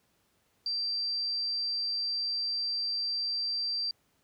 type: tone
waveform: sine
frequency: 4699 Hz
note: D8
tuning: in tune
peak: -29 dBFS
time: 0.66-3.91 s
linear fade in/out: 2 ms
effects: pink hiss -71 dBFS RMS until 4.23 s + high-pass 60 Hz 12 dB/octave